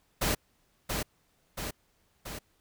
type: noise with echo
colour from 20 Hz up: pink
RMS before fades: -28 dBFS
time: 0.21-0.35 s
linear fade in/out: 10 ms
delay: 680 ms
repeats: 3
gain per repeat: -4 dB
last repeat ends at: 2.39 s
effects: pink hiss -70 dBFS RMS until 2.6 s